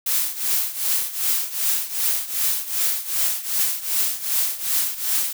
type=noise with tremolo; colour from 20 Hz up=blue; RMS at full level=-19 dBFS; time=0.06-5.33 s; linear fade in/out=5 ms; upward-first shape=triangle; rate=2.6 Hz; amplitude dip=85%; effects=none